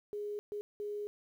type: tone bursts at uneven times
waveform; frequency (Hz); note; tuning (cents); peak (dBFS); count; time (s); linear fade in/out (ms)
sine; 414.4; G#4; -4; -36; 3; 0.13-0.39 / 0.52-0.61 / 0.8-1.07; 0
effects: 11-bit